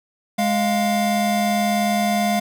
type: tone pair together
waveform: square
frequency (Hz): 207.7 / 701.6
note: G#3 / F5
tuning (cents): 0 / +8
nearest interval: octave + major sixth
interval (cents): 2108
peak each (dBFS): -21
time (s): 0.38-2.4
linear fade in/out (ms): 10
effects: none